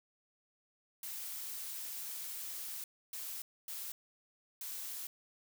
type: noise bursts at uneven times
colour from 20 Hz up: blue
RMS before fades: -43 dBFS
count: 4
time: 1.03-2.84 / 3.13-3.42 / 3.68-3.92 / 4.61-5.07 s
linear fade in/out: 2 ms
effects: none

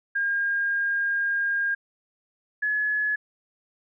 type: tone pair in turn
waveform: sine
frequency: 1615 / 1700.7 Hz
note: G#6 / G#6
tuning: -49 / +41 cents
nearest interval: minor second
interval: 90 cents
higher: second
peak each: -22 dBFS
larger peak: neither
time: 0.15-1.75 / 2.62-3.16 s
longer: first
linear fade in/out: 10 ms
effects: none

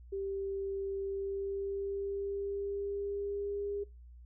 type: tone with pitch glide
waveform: sine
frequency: 392 to 404.9 Hz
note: G4 to G#4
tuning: 0 to -44 cents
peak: -34 dBFS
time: 0.12-3.84 s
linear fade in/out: 10 ms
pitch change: +56 cents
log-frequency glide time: 1.02-3.68 s
effects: noise-tail reverb RT60 0.2 s tail -20 dB re dry + added 60 Hz sine -50 dBFS peak until 4.25 s

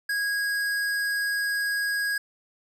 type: tone with tanh clipping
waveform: sine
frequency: 1647 Hz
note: G#6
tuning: 15 cents flat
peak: -26 dBFS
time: 0.09-2.18 s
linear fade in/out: 5 ms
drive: 18 dB
effects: none

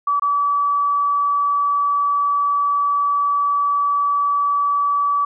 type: tone with dropouts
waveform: sine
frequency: 1148 Hz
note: D6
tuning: 40 cents flat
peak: -15 dBFS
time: 0.07-5.25 s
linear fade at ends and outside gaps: 5 ms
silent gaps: 0.197-0.22 s
effects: none

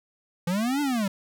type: linear two-way sweep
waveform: square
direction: up then down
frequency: 165.9 to 297 to 186.8 Hz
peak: -24 dBFS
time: 0.47-1.08 s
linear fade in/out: 5 ms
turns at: 0.81 s
effects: none

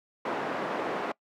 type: band-pass noise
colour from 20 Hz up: pink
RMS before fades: -32 dBFS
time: 0.25-1.12 s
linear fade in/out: 5 ms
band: 310 to 1400 Hz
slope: 12 dB/octave
effects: noise-tail reverb RT60 0.1 s tail -23 dB re dry + high-pass 150 Hz 12 dB/octave

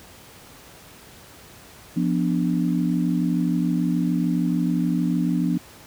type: chord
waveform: sine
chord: B diminished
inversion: second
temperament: equal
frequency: 174.61 / 246.9 / 293.7 Hz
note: F3 / B3 / D4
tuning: 0 / 0 / 0 cents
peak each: -22 / -24 / -25 dBFS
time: 1.96-5.58 s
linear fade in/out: 10 ms
effects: pink hiss -46 dBFS RMS until 5.86 s + high-pass 60 Hz 12 dB/octave

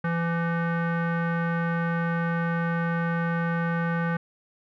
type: tone with low-pass filter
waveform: square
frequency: 168.3 Hz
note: E3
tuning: 36 cents sharp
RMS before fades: -26 dBFS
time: 0.04-4.17 s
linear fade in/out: 5 ms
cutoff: 1600 Hz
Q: 3.6
effects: none

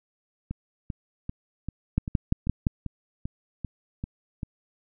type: two click trains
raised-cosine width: 5 ms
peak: -9 / -19 dBFS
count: 5 / 11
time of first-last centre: 1.98-2.668 / 0.51-4.432 s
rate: 5.81 / 2.55 Hz
effects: none

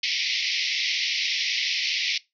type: band-pass noise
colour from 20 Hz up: pink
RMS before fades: -26 dBFS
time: 0.03-2.18 s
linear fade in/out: 5 ms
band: 2000 to 5700 Hz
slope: 96 dB/octave
effects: noise-tail reverb RT60 0.2 s tail -21 dB re dry

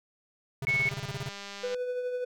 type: tone bursts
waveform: square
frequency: 134.9 Hz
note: C#3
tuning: 47 cents flat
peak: -33 dBFS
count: 12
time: 0.62-1.289 s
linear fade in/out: 2 ms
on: 31 ms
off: 27 ms
type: tone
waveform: sine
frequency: 2205 Hz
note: C#7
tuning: 10 cents flat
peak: -24 dBFS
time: 0.67-0.89 s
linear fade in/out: 0 ms
type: click train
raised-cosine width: 0.2 ms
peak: -24 dBFS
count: 212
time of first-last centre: 0.69-1.745 s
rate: 200 Hz
type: tone with tremolo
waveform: triangle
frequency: 496.9 Hz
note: B4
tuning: 11 cents sharp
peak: -26 dBFS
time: 1.63-2.25 s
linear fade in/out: 10 ms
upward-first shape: triangle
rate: 12 Hz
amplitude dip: 45%
effects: none

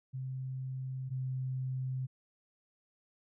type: tone pair in turn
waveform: sine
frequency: 130.81 / 129.98 Hz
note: C3 / C3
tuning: 0 / -11 cents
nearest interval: unison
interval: 11 cents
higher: first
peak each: -36 / -33 dBFS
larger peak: second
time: 0.13-1.1 / 1.1-2.07 s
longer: neither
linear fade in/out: 20 ms
effects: none

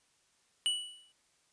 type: tone with exponential decay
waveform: square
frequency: 2950 Hz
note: F#7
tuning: 6 cents flat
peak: -26 dBFS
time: 0.66-1.12 s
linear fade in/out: 0 ms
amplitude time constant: 98 ms
effects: white hiss -71 dBFS RMS until 1.52 s + resampled to 22050 Hz

